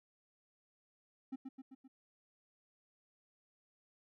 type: tone with echo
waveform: triangle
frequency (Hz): 264.2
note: C4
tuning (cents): +17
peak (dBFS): -37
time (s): 1.32-1.36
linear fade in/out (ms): 10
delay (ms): 130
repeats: 4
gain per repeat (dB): -4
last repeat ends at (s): 1.88
effects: none